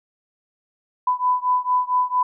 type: beating tone pair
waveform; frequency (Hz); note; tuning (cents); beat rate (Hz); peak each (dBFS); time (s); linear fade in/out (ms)
sine; 997 / 1001.4; B5 / B5; +16 / +24; 4.4; -20 / -21; 1.07-2.23; 5
effects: none